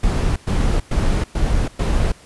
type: noise bursts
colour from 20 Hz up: brown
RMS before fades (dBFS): -17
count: 5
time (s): 0.03-2.12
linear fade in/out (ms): 5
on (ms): 330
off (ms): 110
effects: pink hiss -46 dBFS RMS until 2.25 s + resampled to 24000 Hz